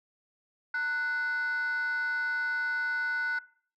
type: tone with frequency modulation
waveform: sine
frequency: 1480 Hz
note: F#6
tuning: in tune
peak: -26 dBFS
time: 0.74-3.39 s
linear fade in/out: 5 ms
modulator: 572 Hz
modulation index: 0.38
effects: noise-tail reverb RT60 0.5 s tail -22 dB re dry + tanh soft clip ceiling -26 dBFS